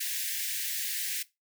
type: high-pass noise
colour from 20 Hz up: white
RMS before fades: -33 dBFS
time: 0-1.23 s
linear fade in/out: 10 ms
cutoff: 1600 Hz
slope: 96 dB/octave
effects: noise-tail reverb RT60 0.2 s tail -18 dB re dry